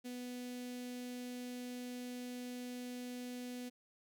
sawtooth tone with notch filter, 247.4 Hz, B3, 3 cents sharp, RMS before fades -45 dBFS, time 0.04-3.7 s, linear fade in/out 20 ms, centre 1100 Hz, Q 0.6, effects none

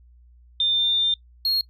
sine / triangle tone pair in turn, 3599 / 4280 Hz, A7 / C8, +38 / +38 cents, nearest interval minor third, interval 300 cents, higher second, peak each -18 dBFS, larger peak neither, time 0.6-1.14 / 1.45-1.61 s, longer first, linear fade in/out 2 ms, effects noise-tail reverb RT60 0.1 s tail -21 dB re dry + added 60 Hz sine -49 dBFS peak until 1.69 s

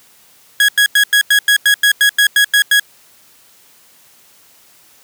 30% pulse tone bursts, 1661.2 Hz, G#6, in tune, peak -5 dBFS, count 13, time 0.6-2.797 s, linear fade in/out 2 ms, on 85 ms, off 91 ms, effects white hiss -48 dBFS RMS until 5.03 s + high-pass 80 Hz 12 dB/octave

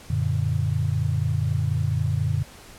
sine chord, Gb augmented, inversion none, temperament equal, 92.5 / 116.54 / 146.83 Hz, Gb2 / Bb2 / D3, 0 / 0 / 0 cents, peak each -25 dBFS, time 0.1-2.43 s, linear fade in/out 5 ms, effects pink hiss -46 dBFS RMS until 2.78 s + low-pass 12000 Hz 12 dB/octave

